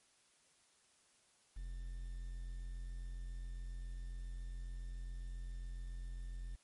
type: tone with quantisation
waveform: triangle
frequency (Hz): 43.65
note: F1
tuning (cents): 0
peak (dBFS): -40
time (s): 1.56-6.56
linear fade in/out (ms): 10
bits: 11
effects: white hiss -71 dBFS RMS until 6.63 s + MP3 48 kbps